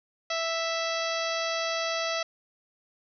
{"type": "harmonic tone", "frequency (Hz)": 659.3, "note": "E5", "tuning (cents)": 0, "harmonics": [1, 2, 3, 4, 5, 6, 7, 8, 9], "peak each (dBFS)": [-31, -34, -36, -37, -38, -39, -39, -40, -41], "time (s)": [0.3, 2.23], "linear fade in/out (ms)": 5, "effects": []}